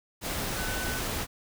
sine tone in noise, 1505 Hz, F#6, 29 cents sharp, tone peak -36 dBFS, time 0.54-1.02 s, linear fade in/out 50 ms, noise pink, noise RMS -32 dBFS, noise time 0.21-1.27 s, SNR -7 dB, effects none

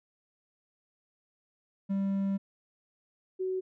triangle / sine tone pair in turn, 196 / 374.1 Hz, G3 / F#4, 0 / +19 cents, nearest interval major seventh, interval 1119 cents, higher second, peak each -25 / -29 dBFS, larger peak first, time 1.89-2.38 / 3.39-3.61 s, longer first, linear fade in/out 20 ms, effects none

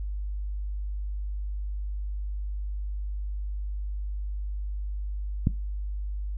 click, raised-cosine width 5 ms, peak -9 dBFS, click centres 5.471 s, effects noise-tail reverb RT60 0.2 s tail -17 dB re dry + added 50 Hz sine -29 dBFS peak until 6.37 s

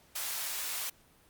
white high-pass noise, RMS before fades -36 dBFS, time 0.15-0.9 s, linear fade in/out 10 ms, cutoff 710 Hz, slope 12 dB/octave, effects pink hiss -63 dBFS RMS until 1.29 s + Opus 48 kbps

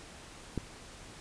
click, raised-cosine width 3 ms, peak -19 dBFS, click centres 0.577 s, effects pink hiss -50 dBFS RMS until 1.2 s + resampled to 22050 Hz

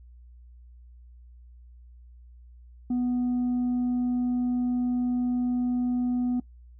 sine tone with tanh clipping, 246.9 Hz, B3, in tune, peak -24 dBFS, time 2.9-6.4 s, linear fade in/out 5 ms, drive 2 dB, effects noise-tail reverb RT60 0.1 s tail -19 dB re dry + added 60 Hz sine -47 dBFS peak until 6.79 s

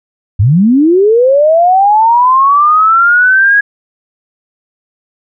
sine linear sweep, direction up, 87.31 to 1667 Hz, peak -4 dBFS, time 0.39-3.61 s, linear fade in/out 10 ms, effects none

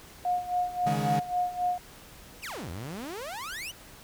sine tone with tremolo, 718 Hz, F5, 48 cents sharp, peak -23 dBFS, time 0.25-1.78 s, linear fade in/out 2 ms, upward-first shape sine, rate 3.7 Hz, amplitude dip 80%
40% pulse chord, C# suspended second, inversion none, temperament equal with one note detuned, 140.04 / 155.56 / 207.7 Hz, C#3 / D#3 / G#3, +18 / 0 / 0 cents, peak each -31 dBFS, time 0.86-1.2 s, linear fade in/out 10 ms
sawtooth exponential two-way sweep, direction down then up, 3136 to 77.78 to 3136 Hz, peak -32 dBFS, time 2.42-3.72 s, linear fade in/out 20 ms, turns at 2.7 s
effects pink hiss -50 dBFS RMS until 4.03 s

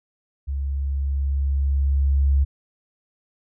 sine tone with level ramp, 69.1 Hz, C#2, 5 cents flat, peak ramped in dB -23 to -14 dBFS, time 0.47-2.45 s, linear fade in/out 20 ms, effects none

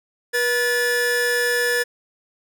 45% pulse tone pair together, 483.6 / 1730.8 Hz, B4 / A6, -36 / -29 cents, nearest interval octave + minor seventh, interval 2207 cents, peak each -22 / -20 dBFS, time 0.33-1.84 s, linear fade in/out 20 ms, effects none

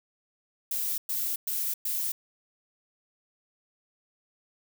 violet noise bursts, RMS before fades -30 dBFS, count 4, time 0.71-2.12 s, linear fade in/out 5 ms, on 270 ms, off 110 ms, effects none

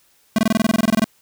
square tone bursts, 220 Hz, A3, in tune, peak -13 dBFS, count 15, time 0.36-1.043 s, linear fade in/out 2 ms, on 25 ms, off 22 ms, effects white hiss -58 dBFS RMS until 1.21 s

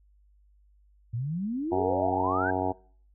sine exponential sweep, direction up, 110 to 1624 Hz, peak -28 dBFS, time 1.13-2.51 s, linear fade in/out 10 ms
harmonic tone, 93.3 Hz, F#2, 15 cents sharp, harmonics 1 / 2 / 3 / 4 / 5 / 6 / 7 / 8 / 9 / 10, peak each -36 / -41 / -32 / -34 / -35 / -43 / -33 / -32 / -33 / -38 dBFS, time 1.71-2.73 s, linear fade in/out 20 ms
effects noise-tail reverb RT60 0.5 s tail -23 dB re dry + added 50 Hz sine -58 dBFS peak until 3.14 s

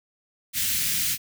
white band-stop noise, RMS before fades -25 dBFS, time 0.53-1.18 s, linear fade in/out 50 ms, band 240 to 1800 Hz, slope 24 dB/octave, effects none

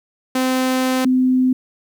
sawtooth / sine tone pair in turn, 258.1 / 256.2 Hz, C4 / C4, -23 / -36 cents, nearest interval unison, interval 13 cents, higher first, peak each -12 dBFS, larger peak neither, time 0.35-1.05 / 1.05-1.53 s, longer first, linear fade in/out 5 ms, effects 9-bit

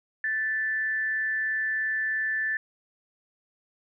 sine tone with amplitude modulation, 1760 Hz, A6, in tune, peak -23 dBFS, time 0.24-2.57 s, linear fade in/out 2 ms, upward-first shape sine, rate 223 Hz, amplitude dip 40%, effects none

